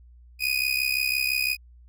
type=tone with amplitude modulation; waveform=30% pulse; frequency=2489 Hz; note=D#7; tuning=in tune; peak=-17 dBFS; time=0.39-1.57 s; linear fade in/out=50 ms; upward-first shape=sine; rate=65.9 Hz; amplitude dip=80%; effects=added 60 Hz sine -48 dBFS peak until 1.88 s